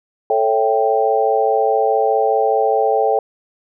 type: chord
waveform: sine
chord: A dominant seventh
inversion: none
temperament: equal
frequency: 440 / 554.4 / 659.3 / 784 Hz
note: A4 / C#5 / E5 / G5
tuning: 0 / 0 / 0 / 0 cents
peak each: -17 / -20 / -21 / -17 dBFS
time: 0.3-3.19 s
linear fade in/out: 2 ms
effects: none